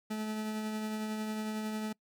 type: tone with tremolo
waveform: 40% pulse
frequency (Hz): 215.9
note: A3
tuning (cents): -33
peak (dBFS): -32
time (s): 0.1-1.93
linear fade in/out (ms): 10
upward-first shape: triangle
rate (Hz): 11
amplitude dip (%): 30
effects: noise-tail reverb RT60 0.1 s tail -25 dB re dry